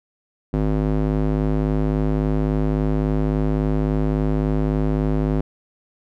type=tone with band-pass filter; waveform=square; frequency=51.8 Hz; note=G#1; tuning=4 cents flat; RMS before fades=-20 dBFS; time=0.53-5.41 s; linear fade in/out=5 ms; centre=260 Hz; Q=0.87; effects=none